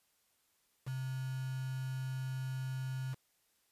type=tone with quantisation; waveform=sine; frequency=130.81 Hz; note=C3; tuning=in tune; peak=-36 dBFS; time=0.86-3.15 s; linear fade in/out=20 ms; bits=8; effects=white hiss -75 dBFS RMS until 3.71 s + resampled to 32000 Hz